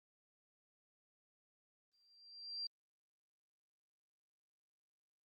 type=tone with exponential growth; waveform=sine; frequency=4727 Hz; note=D8; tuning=10 cents sharp; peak=-36 dBFS; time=1.93-2.67 s; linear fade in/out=5 ms; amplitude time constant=160 ms; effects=tanh soft clip ceiling -38 dBFS + Opus 24 kbps